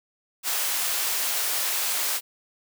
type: high-pass noise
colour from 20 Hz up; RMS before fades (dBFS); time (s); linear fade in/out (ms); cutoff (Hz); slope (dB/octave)
white; -26; 0.43-2.21; 50; 580; 12
effects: none